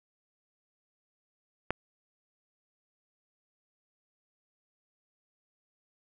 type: click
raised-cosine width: 0.5 ms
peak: -13 dBFS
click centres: 1.706 s
effects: none